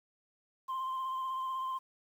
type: tone with vibrato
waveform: sine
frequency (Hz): 1046.5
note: C6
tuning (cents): 0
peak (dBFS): -31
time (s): 0.68-1.79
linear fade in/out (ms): 20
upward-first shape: sine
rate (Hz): 16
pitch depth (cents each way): 22
effects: tanh soft clip ceiling -32 dBFS + 10-bit